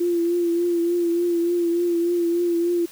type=tone with vibrato; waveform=sine; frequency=344 Hz; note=F4; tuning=26 cents flat; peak=-18 dBFS; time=0-2.86 s; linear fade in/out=10 ms; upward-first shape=triangle; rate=3.4 Hz; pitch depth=38 cents each way; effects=white hiss -45 dBFS RMS until 2.91 s